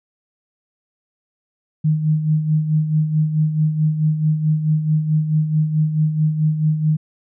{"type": "tone with tremolo", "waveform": "sine", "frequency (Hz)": 154.7, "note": "D#3", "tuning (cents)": -10, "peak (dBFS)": -12, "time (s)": [1.84, 6.97], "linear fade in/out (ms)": 10, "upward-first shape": "sine", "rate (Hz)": 4.6, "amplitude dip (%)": 60, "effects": []}